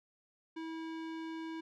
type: tone with low-pass filter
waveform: square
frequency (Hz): 324.1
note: E4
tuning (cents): -29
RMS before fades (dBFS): -42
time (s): 0.56-1.61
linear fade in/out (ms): 10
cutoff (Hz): 3500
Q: 0.77
effects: none